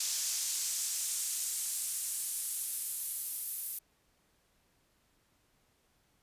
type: noise with high-pass filter sweep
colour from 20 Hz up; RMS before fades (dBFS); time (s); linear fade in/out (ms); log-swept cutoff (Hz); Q
brown; -36; 0-3.79; 5; 6100 to 12000; 1.6
effects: pink hiss -72 dBFS RMS until 6.22 s + resampled to 32000 Hz